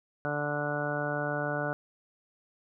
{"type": "harmonic tone", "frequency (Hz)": 146.83, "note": "D3", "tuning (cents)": 0, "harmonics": [1, 2, 3, 4, 5, 6, 7, 8, 9, 10], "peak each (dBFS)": [-36, -38, -39, -34, -38, -44, -46, -44, -43, -35], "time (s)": [0.25, 1.73], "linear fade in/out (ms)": 0, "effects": []}